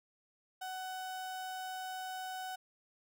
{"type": "tone", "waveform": "35% pulse", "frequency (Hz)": 748, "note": "F#5", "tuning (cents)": 19, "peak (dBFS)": -38, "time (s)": [0.61, 2.56], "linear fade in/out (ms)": 10, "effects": []}